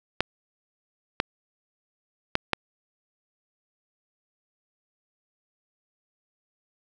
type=clicks; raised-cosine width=0.3 ms; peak=-5 dBFS; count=4; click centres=0.206 / 1.201 / 2.354 / 2.533 s; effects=none